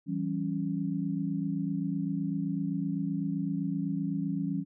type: chord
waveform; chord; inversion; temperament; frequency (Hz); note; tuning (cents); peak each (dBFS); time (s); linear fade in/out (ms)
sine; C# diminished; first; equal with one note detuned; 164.81 / 192.63 / 277.2; E3 / G3 / C#4; 0 / -30 / 0; -33; 0.06-4.65; 50
effects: none